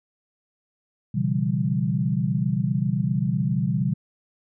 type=tone cluster; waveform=sine; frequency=123.9 / 141.1 / 168.4 / 196.3 Hz; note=B2 / C#3 / E3 / G3; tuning=+6 / +31 / +37 / +3 cents; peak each=-26 dBFS; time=1.14-3.94 s; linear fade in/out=10 ms; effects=none